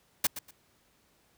white noise with echo, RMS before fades -25 dBFS, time 0.24-0.27 s, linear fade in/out 5 ms, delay 120 ms, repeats 2, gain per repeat -13 dB, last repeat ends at 0.51 s, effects pink hiss -67 dBFS RMS until 1.37 s + high-pass 60 Hz 12 dB/octave

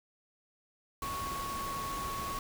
sine tone in noise, 1108.7 Hz, C#6, in tune, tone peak -36 dBFS, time 1.02-2.39 s, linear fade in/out 2 ms, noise pink, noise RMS -41 dBFS, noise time 1.02-2.39 s, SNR +2 dB, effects none

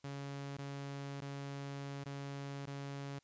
sawtooth tone with dropouts, 139.9 Hz, C#3, 16 cents sharp, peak -38 dBFS, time 0.04-3.19 s, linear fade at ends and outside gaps 5 ms, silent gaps 0.57-0.585 / 1.207-1.218 / 2.04-2.058 / 2.658-2.672 s, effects white hiss -75 dBFS RMS until 3.23 s + resampled to 16000 Hz

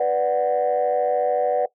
sine chord, B minor, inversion none, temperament equal, 493.9 / 587.3 / 740 Hz, B4 / D5 / F#5, 0 / 0 / 0 cents, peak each -21 dBFS, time 0-1.66 s, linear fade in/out 5 ms, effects noise-tail reverb RT60 0.1 s tail -18 dB re dry + tanh soft clip ceiling -12 dBFS

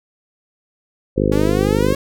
harmonic tone, 51 Hz, G#1, 31 cents flat, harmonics 1 / 2 / 3 / 4 / 5 / 6 / 7 / 8 / 9 / 10, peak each -23 / -23 / -23 / -23 / -23 / -23 / -23 / -23 / -23 / -23 dBFS, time 1.16-1.95 s, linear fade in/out 20 ms
sawtooth exponential sweep, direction up, 277.2 to 556 Hz, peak -19 dBFS, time 1.32-1.95 s, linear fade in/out 2 ms
effects none

